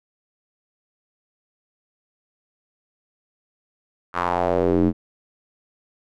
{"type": "tone with band-pass filter sweep", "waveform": "square", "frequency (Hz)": 44.04, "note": "F1", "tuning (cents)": 15, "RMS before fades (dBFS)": -20, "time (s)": [4.13, 4.93], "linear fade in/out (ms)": 50, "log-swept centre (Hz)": [1300, 250], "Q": 2.8, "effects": []}